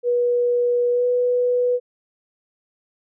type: tone with pitch glide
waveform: sine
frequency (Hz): 485.1 to 492.4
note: B4 to B4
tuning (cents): -31 to -5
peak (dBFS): -16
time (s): 0.03-1.8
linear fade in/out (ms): 50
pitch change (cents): +26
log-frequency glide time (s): 0.91-1.05
effects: none

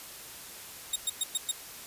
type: tone bursts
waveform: 15% pulse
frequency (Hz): 3729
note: A#7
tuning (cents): 0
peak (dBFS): -19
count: 5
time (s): 0.93-1.515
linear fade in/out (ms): 5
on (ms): 29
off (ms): 110
effects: white hiss -45 dBFS RMS until 1.86 s + resampled to 32000 Hz

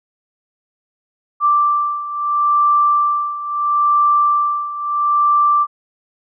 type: beating tone pair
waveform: sine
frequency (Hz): 1174.7 / 1175.45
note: D6 / D6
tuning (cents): 0 / +1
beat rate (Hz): 0.75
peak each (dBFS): -14 / -18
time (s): 1.4-5.67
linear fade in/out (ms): 50
effects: none

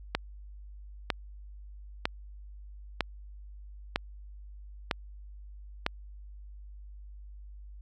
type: click train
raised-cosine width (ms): 0.3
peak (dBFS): -10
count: 7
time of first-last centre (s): 0.15-5.864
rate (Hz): 1.05
effects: added 50 Hz sine -44 dBFS peak until 7.81 s

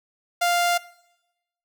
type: tone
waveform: sawtooth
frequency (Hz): 698.5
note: F5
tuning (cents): 0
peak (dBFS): -15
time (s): 0.41-0.78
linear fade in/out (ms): 10
effects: noise-tail reverb RT60 0.9 s tail -20 dB re dry

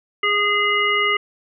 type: harmonic tone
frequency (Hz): 412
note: G#4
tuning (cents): -14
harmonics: 1 / 3 / 5 / 7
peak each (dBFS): -25 / -21 / -19 / -23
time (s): 0.23-1.17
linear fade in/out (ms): 5
effects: none

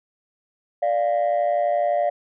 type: tone pair together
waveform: sine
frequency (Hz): 587.3 / 699.1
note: D5 / F5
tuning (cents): 0 / +2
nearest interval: minor third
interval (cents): 302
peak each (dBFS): -19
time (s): 0.82-2.1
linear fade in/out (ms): 10
effects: tanh soft clip ceiling -15 dBFS

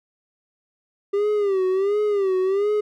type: tone with vibrato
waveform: triangle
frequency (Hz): 395.8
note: G4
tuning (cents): +17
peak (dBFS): -16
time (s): 1.13-2.81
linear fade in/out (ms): 10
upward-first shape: sine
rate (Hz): 1.4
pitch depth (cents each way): 110
effects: none

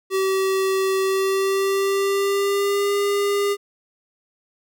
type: tone with pitch glide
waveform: square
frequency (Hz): 383.4 to 404.1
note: G4 to G#4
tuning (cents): -38 to -47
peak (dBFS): -19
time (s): 0.1-3.57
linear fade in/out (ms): 50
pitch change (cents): +91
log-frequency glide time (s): 1.02-2.93
effects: none

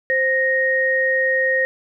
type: tone pair together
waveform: sine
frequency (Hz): 523.3 / 1864.8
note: C5 / A#6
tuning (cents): 0 / 0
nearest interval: octave + minor seventh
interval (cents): 2200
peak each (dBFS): -20 / -17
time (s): 0.1-1.65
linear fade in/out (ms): 0
effects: none

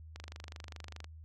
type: click train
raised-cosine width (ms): 0.2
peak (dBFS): -28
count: 23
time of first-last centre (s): 0.16-1.044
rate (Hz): 24.9
effects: added 79 Hz sine -48 dBFS peak until 1.24 s + AAC 64 kbps

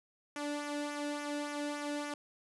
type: tone with flanger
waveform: sawtooth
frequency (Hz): 292.4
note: D4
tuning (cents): -7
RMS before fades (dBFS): -38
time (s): 0.36-2.14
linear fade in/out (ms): 2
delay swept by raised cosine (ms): 0.23 to 0.96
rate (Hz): 3.5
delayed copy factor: -0.55
effects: resampled to 24000 Hz

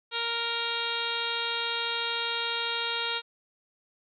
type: harmonic tone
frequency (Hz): 466.2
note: A#4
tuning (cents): 0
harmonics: 1 / 2 / 3 / 4 / 5 / 6 / 7 / 8 / 9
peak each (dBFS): -39 / -37 / -35 / -41 / -38 / -37 / -36 / -35 / -40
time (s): 0.11-3.22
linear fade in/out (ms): 50
effects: none

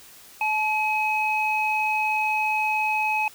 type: tone pair together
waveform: sine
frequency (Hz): 862 / 2543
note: A5 / D#7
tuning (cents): -36 / +37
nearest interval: octave + perfect fifth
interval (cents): 1873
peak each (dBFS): -23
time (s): 0.41-3.28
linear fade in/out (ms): 2
effects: tanh soft clip ceiling -13 dBFS + white hiss -48 dBFS RMS until 3.34 s

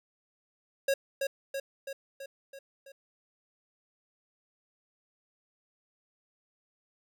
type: tone with echo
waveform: square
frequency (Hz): 547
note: C#5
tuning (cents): -23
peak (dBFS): -25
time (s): 0.88-0.94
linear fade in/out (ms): 5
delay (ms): 330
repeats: 6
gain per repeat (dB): -4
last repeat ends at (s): 2.92
effects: none

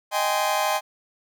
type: chord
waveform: 40% pulse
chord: Ab major seventh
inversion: second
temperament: just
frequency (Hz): 623 / 778.7 / 830.6 / 1038.3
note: Eb5 / G5 / Ab5 / C6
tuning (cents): +2 / -12 / 0 / -14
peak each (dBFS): -26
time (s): 0.11-0.81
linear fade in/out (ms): 50
effects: none

